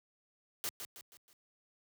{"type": "noise with echo", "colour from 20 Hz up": "white", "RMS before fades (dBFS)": -37, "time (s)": [0.64, 0.69], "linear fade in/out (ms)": 0, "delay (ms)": 160, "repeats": 4, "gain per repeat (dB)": -7, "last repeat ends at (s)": 1.33, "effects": ["high-pass 80 Hz 12 dB/octave"]}